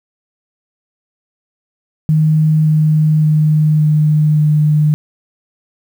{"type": "tone with pitch steps", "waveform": "sine", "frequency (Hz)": [155.56, 154.49, 153.42, 152.36, 151.31], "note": ["D#3", "D#3", "D#3", "D#3", "D#3"], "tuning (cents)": [0, -12, -24, -36, -48], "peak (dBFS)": -8, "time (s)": [2.09, 4.94], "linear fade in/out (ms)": 0, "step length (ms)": 570, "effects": ["7-bit"]}